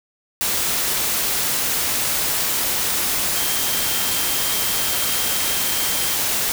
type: tone in noise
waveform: sine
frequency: 3175 Hz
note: G7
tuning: 21 cents sharp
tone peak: -31 dBFS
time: 3.36-6.15 s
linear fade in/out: 0 ms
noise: white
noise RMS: -21 dBFS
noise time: 0.41-6.52 s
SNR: -13 dB
effects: none